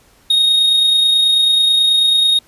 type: tone with amplitude modulation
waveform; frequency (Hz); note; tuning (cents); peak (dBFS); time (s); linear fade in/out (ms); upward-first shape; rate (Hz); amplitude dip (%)
triangle; 3729; A#7; 0; -7; 0.3-2.39; 5; sine; 29.2; 30
effects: pink hiss -51 dBFS RMS until 2.47 s + resampled to 32000 Hz